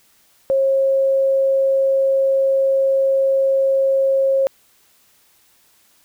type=tone; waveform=sine; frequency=540 Hz; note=C#5; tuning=45 cents flat; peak=-13 dBFS; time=0.5-4.47 s; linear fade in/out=0 ms; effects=white hiss -56 dBFS RMS until 6.04 s